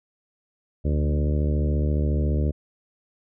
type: harmonic tone with a mistuned harmonic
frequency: 74.4 Hz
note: D2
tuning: 23 cents sharp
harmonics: 1 / 2 / 3 / 4 / 5 / 6 / 7 / 8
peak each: -21 / -27 / -31 / -33 / -35 / -37 / -38 / -39 dBFS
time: 0.84-2.52 s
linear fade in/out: 20 ms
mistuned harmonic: 2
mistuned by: -21 cents
effects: none